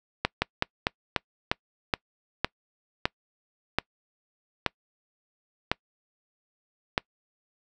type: slowing click train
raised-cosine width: 0.3 ms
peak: -6 dBFS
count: 13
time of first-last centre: 0.25-6.979 s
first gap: 170 ms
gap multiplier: 1.2
effects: noise-tail reverb RT60 0.1 s tail -26 dB re dry